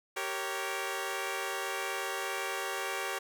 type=chord; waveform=10% pulse; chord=G diminished; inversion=none; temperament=equal with one note detuned; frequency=388.8 / 466.2 / 554.4 Hz; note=G4 / Bb4 / Db5; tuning=-14 / 0 / 0 cents; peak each=-28 / -31 / -30 dBFS; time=0.16-3.19 s; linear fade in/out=10 ms; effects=none